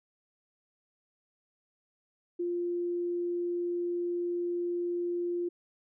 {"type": "tone", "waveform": "sine", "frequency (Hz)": 349.2, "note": "F4", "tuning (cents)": 0, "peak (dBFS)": -29, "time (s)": [2.39, 5.49], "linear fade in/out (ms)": 10, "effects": []}